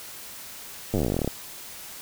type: slowing click train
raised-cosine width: 2 ms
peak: -12 dBFS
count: 20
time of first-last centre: 0.94-1.276 s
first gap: 9 ms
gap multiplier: 1.07
effects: white hiss -41 dBFS RMS until 2.01 s

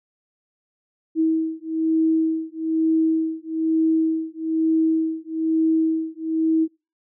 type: beating tone pair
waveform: sine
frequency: 320.6 / 321.7 Hz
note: E4 / E4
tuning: -48 / -42 cents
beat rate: 1.1 Hz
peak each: -21 dBFS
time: 1.15-6.68 s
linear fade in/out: 50 ms
effects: noise-tail reverb RT60 0.3 s tail -25 dB re dry

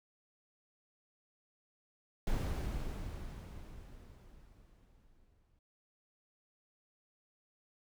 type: noise with exponential decay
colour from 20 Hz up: brown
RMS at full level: -32 dBFS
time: 2.27-5.59 s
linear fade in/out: 1 ms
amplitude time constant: 720 ms
effects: none

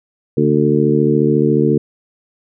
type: harmonic tone with a mistuned harmonic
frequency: 74.2 Hz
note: D2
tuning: 18 cents sharp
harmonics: 2 / 3 / 4 / 5 / 6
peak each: -17 / -17 / -17 / -17 / -17 dBFS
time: 0.37-1.78 s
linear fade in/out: 5 ms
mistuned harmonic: 2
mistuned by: -57 cents
effects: none

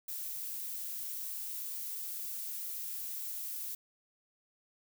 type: noise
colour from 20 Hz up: violet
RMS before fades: -40 dBFS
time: 0.08-3.75 s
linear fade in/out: 5 ms
effects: none

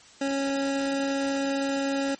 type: tone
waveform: 25% pulse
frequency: 275.3 Hz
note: C#4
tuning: 12 cents flat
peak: -21 dBFS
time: 0.21-2.15 s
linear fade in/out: 5 ms
effects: white hiss -52 dBFS RMS until 2.19 s + MP3 32 kbps

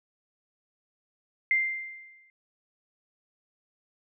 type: tone with exponential decay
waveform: sine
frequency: 2093 Hz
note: C7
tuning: in tune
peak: -19 dBFS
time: 1.51-2.3 s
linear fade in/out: 1 ms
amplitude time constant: 170 ms
effects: none

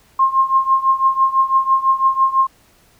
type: tone with tremolo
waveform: sine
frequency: 1065 Hz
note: C6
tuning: 30 cents sharp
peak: -8 dBFS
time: 0.19-2.47 s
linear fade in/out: 5 ms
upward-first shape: triangle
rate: 6 Hz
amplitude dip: 90%
effects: pink hiss -53 dBFS RMS until 2.99 s

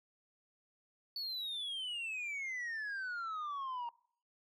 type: exponential sweep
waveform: sine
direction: down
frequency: 4497 to 932.3 Hz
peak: -35 dBFS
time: 1.16-3.89 s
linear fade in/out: 2 ms
effects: noise-tail reverb RT60 0.6 s tail -25 dB re dry + tanh soft clip ceiling -37 dBFS

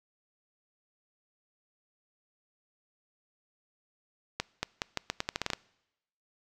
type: accelerating click train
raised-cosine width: 0.2 ms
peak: -12 dBFS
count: 12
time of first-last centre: 4.4-5.534 s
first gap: 230 ms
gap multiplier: 0.82
effects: noise-tail reverb RT60 0.9 s tail -24 dB re dry

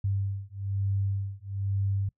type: beating tone pair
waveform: sine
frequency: 98 / 99.1 Hz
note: G2 / G2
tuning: 0 / +19 cents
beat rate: 1.1 Hz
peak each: -30 dBFS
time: 0.04-2.09 s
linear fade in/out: 5 ms
effects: noise-tail reverb RT60 0.1 s tail -24 dB re dry

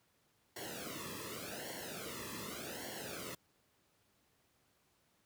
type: noise with flanger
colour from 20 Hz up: pink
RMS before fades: -45 dBFS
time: 0.56-3.35 s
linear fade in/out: 5 ms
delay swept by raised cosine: 0.8 to 1.36 ms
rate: 0.86 Hz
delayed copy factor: -0.95
effects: pink hiss -74 dBFS RMS until 5.25 s + high-pass 80 Hz 12 dB/octave

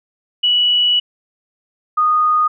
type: tone pair in turn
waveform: sine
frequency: 2942 / 1234.7 Hz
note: F#7 / D#6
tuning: -11 / -14 cents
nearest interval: octave + minor third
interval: 1503 cents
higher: first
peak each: -11 dBFS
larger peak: neither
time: 0.43-1 / 1.97-2.48 s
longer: first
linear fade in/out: 10 ms
effects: none

